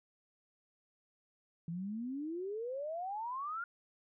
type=exponential sweep; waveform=sine; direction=up; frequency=162.1 to 1433 Hz; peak=-37 dBFS; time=1.68-3.64 s; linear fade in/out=2 ms; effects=none